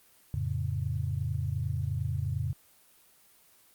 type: chord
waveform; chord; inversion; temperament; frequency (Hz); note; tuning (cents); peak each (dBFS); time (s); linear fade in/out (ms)
sine; F augmented; none; equal; 87.31 / 110 / 138.59; F2 / A2 / C#3; 0 / 0 / 0; -33; 0.34-2.53; 0
effects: white hiss -61 dBFS RMS until 3.74 s + Opus 24 kbps